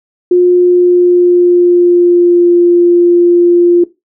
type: tone with pitch glide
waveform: sine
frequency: 357.3 to 348.5 Hz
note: F4 to F4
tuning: +40 to -4 cents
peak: -3 dBFS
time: 0.31-3.84 s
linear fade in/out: 5 ms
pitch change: -44 cents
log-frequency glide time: 0.52-2.52 s
effects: noise-tail reverb RT60 0.2 s tail -17 dB re dry